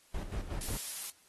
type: noise with tremolo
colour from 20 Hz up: brown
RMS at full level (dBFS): -36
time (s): 0.14-0.77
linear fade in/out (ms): 5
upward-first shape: square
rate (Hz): 5.5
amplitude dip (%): 60
type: noise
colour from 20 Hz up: blue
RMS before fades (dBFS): -38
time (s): 0.61-1.1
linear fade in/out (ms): 2
effects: white hiss -64 dBFS RMS until 1.28 s + AAC 32 kbps